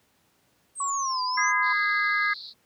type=exponential two-way sweep; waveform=sine; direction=down then up; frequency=8630 to 4699 to 6430 Hz; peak=-30 dBFS; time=0.75-1.53 s; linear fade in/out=50 ms; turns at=1.23 s
type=tone with pitch glide; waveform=sine; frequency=1108.7 to 1010.8 Hz; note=C#6 to B5; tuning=0 to +40 cents; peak=-26 dBFS; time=0.8-1.73 s; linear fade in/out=5 ms; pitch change=-160 cents; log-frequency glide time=0.98-1.21 s
type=harmonic tone; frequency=411.6 Hz; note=G#4; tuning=16 cents flat; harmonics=3 / 4 / 5; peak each=-28 / -25 / -26 dBFS; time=1.37-2.34 s; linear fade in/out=10 ms
type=band-pass noise; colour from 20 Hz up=white; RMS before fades=-41 dBFS; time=1.62-2.54 s; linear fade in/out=50 ms; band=3900 to 4600 Hz; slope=96 dB/octave
effects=pink hiss -66 dBFS RMS until 2.65 s + high-pass 100 Hz 12 dB/octave